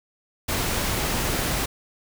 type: noise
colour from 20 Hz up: pink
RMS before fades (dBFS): -25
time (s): 0.48-1.66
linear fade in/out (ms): 10
effects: none